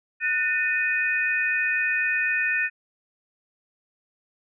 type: tone cluster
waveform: sine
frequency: 1478 / 1806 / 2493 Hz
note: F#6 / A6 / D#7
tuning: -2 / +45 / +3 cents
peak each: -29 / -24 / -25 dBFS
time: 0.2-2.7 s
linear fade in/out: 50 ms
effects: none